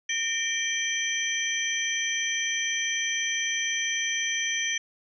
sine tone cluster, 1829 / 2334 / 3168 / 5960 Hz, A#6 / D7 / G7 / F#8, -33 / -11 / +18 / +12 cents, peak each -31 dBFS, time 0.09-4.78 s, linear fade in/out 5 ms, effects none

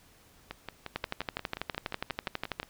two click trains, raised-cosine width 0.3 ms, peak -21 / -15 dBFS, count 13 / 21, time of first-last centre 0.51-2.63 / 0.96-2.599 s, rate 5.66 / 12.2 Hz, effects pink hiss -60 dBFS RMS until 2.69 s

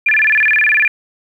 sine tone with vibrato, 2038 Hz, C7, 46 cents flat, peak -9 dBFS, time 0.06-0.88 s, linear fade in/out 5 ms, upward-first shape square, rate 19 Hz, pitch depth 280 cents each way, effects 8-bit

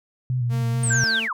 sine tone with vibrato, 123.47 Hz, B2, in tune, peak -20 dBFS, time 0.3-1.04 s, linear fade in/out 0 ms, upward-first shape square, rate 4.6 Hz, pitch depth 43 cents each way
sawtooth tone with pitch glide, 229.9 to 223.9 Hz, A#3 to A3, -24 to +30 cents, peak -27 dBFS, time 0.49-1.29 s, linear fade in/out 50 ms, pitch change -46 cents, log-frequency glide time 0.98-1.13 s
sine linear sweep, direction down, 8770 to 932.3 Hz, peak -23 dBFS, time 0.83-1.33 s, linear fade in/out 5 ms
sine tone, 1568 Hz, G6, in tune, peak -20 dBFS, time 0.9-1.2 s, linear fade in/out 10 ms
effects none

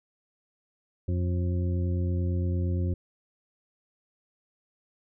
harmonic tone, 88.8 Hz, F2, 29 cents sharp, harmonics 1 / 2 / 3 / 4 / 6, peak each -25 / -34 / -38 / -38 / -44 dBFS, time 1.08-2.94 s, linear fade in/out 5 ms, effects none

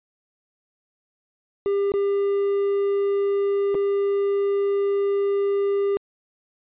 triangle tone with dropouts, 399.8 Hz, G4, 34 cents sharp, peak -17 dBFS, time 1.66-5.97 s, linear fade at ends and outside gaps 0 ms, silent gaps 1.919-1.939 / 3.745-3.751 s, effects resampled to 8000 Hz

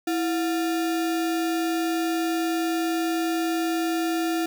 sine tone with sample-and-hold, 329.6 Hz, E4, in tune, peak -22 dBFS, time 0.07-4.46 s, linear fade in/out 5 ms, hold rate 1050 Hz, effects none

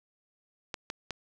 clicks, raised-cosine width 0.2 ms, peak -17 dBFS, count 3, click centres 0.742 / 0.901 / 1.107 s, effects none

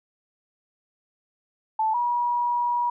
sine tone pair in turn, 877 / 963 Hz, A5 / B5, -6 / -44 cents, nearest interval major second, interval 162 cents, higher second, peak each -20 / -21 dBFS, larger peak first, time 1.79-1.94 / 1.94-2.9 s, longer second, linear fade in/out 5 ms, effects none

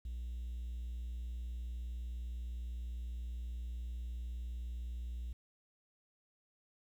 triangle tone, 59.8 Hz, A#1, 45 cents sharp, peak -36 dBFS, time 0.05-5.33 s, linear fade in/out 5 ms, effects tanh soft clip ceiling -34 dBFS + 11-bit

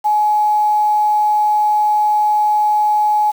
sine tone with quantisation, 844 Hz, G#5, 28 cents sharp, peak -11 dBFS, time 0.04-3.32 s, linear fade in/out 20 ms, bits 6, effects none

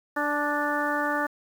harmonic tone with a mistuned harmonic, 293.7 Hz, D4, in tune, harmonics 1 / 2 / 3 / 4 / 5 / 6, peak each -31 / -31 / -31 / -31 / -31 / -31 dBFS, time 0.16-1.27 s, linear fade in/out 10 ms, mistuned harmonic 3, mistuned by -16 cents, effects 8-bit

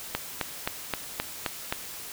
click train, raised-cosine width 0.3 ms, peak -10 dBFS, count 7, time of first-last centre 0.15-1.725 s, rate 3.81 Hz, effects white hiss -40 dBFS RMS until 2.12 s

